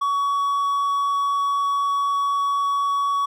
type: tone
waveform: triangle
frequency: 1126 Hz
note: C#6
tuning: 27 cents sharp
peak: -17 dBFS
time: 0.01-3.26 s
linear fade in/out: 10 ms
effects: none